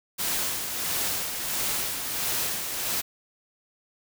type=noise with tremolo; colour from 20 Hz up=white; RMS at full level=-27 dBFS; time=0.18-3.02 s; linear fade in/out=20 ms; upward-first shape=sine; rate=1.5 Hz; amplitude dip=45%; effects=none